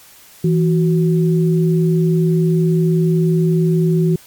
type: tone pair together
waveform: sine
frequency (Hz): 164.4 / 370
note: E3 / F#4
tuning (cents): -4 / 0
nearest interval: octave + major second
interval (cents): 1404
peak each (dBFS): -12 / -18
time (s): 0.44-4.16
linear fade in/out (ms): 5
effects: white hiss -44 dBFS RMS until 4.26 s + MP3 96 kbps